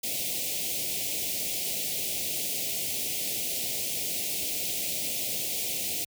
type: band-stop noise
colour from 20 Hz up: white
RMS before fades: -31 dBFS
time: 0.03-6.05 s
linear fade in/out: 10 ms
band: 720 to 2200 Hz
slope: 48 dB/octave
effects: high-pass 80 Hz 12 dB/octave